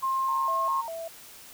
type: tone with pitch glide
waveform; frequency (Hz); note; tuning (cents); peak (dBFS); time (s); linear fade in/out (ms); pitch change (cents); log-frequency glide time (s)
sine; 1062 to 1076.2; C6 to C6; +25 to +48; -24; 0.02-0.82; 20; +23; 0.24-0.7
type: tone with vibrato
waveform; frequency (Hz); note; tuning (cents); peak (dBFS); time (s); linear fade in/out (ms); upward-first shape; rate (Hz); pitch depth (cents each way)
sine; 780; G5; -9; -33; 0.28-1.08; 5; square; 2.5; 290
effects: white hiss -48 dBFS RMS until 1.53 s